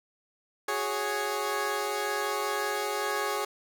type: chord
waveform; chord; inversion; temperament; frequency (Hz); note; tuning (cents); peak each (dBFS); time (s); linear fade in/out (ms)
15% pulse; F# suspended second; none; equal; 370 / 415.3 / 554.4; F#4 / G#4 / C#5; 0 / 0 / 0; -30 / -24 / -28; 0.68-3.45; 5
effects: none

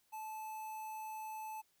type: tone with notch filter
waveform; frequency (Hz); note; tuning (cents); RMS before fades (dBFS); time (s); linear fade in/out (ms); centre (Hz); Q
square; 870; A5; -20; -45; 0.12-1.62; 20; 4000; 0.83
effects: white hiss -75 dBFS RMS until 1.8 s

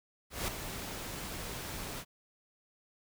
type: noise with ADSR envelope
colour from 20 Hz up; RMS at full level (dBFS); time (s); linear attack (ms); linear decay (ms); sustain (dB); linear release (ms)
pink; -33; 0.3-2.05; 180; 4; -8; 55
effects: none

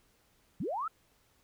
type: linear sweep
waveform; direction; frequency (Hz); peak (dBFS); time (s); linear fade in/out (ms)
sine; up; 123.47 to 1370; -32; 0.6-0.88; 5
effects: pink hiss -69 dBFS RMS until 1.43 s

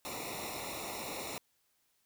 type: noise with comb filter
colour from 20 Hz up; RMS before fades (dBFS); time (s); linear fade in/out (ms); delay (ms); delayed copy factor
pink; -41; 0.05-1.38; 0; 0.63; -1
effects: white hiss -75 dBFS RMS until 2.05 s

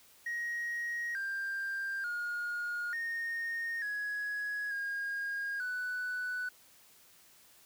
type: tone with pitch steps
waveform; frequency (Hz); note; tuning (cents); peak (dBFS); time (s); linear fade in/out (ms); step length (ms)
triangle; 1886 / 1588 / 1431 / 1846 / 1672 / 1627 / 1489; A#6 / G6 / F6 / A#6 / G#6 / G#6 / F#6; +20 / +22 / +42 / -17 / +11 / -36 / +11; -31; 0.26-6.49; 5; 890
effects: tanh soft clip ceiling -29 dBFS + white hiss -61 dBFS RMS until 7.65 s

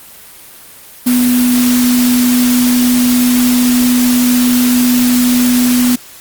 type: tone in noise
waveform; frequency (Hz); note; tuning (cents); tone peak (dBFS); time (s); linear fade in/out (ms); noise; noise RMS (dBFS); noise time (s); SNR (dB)
sine; 246.9; B3; 0; -8; 1.06-5.96; 10; white; -18; 1.06-5.96; +7
effects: white hiss -36 dBFS RMS until 6.2 s + Opus 32 kbps

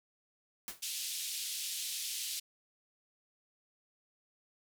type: noise with exponential decay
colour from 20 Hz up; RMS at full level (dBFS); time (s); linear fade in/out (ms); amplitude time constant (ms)
white; -38; 0.68-0.85; 1; 35
type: band-pass noise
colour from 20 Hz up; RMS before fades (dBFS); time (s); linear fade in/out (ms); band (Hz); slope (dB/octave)
pink; -39; 0.82-2.4; 10; 3100 to 14000; 24
effects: none

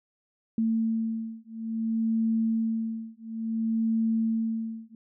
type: beating tone pair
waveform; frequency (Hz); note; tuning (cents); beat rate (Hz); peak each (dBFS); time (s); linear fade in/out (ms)
sine; 224.3 / 224.88; A3 / A3; +34 / +38; 0.58; -28; 0.58-4.95; 2
effects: none

